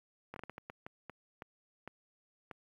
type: slowing click train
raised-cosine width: 0.5 ms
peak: -29 dBFS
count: 12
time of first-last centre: 0.34-2.512 s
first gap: 22 ms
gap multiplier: 1.4
effects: high-pass 80 Hz 12 dB/octave + 11-bit